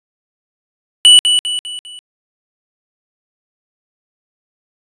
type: tone with echo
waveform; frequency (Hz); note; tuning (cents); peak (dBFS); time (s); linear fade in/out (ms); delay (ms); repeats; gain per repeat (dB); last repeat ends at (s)
square; 2960; F#7; 0; -3; 1.05-1.19; 0; 200; 4; -7; 1.99
effects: resampled to 22050 Hz